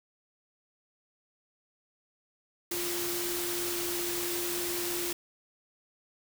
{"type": "tone in noise", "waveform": "sine", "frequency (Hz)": 349.2, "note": "F4", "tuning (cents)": 0, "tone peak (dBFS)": -35, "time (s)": [2.71, 5.13], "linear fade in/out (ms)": 5, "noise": "white", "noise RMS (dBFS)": -34, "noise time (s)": [2.71, 5.13], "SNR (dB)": -4, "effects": []}